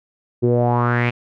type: tone with low-pass filter sweep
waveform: sawtooth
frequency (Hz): 120.4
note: B2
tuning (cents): -44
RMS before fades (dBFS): -17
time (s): 0.42-1.11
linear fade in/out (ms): 20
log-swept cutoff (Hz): 360 to 2600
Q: 5
effects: none